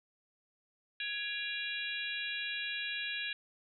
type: harmonic tone with a mistuned harmonic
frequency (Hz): 556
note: C#5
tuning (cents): +5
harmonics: 3 / 4 / 5 / 6 / 7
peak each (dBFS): -40 / -41 / -42 / -43 / -43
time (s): 1-3.33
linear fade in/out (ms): 2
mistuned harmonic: 4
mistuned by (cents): +130
effects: none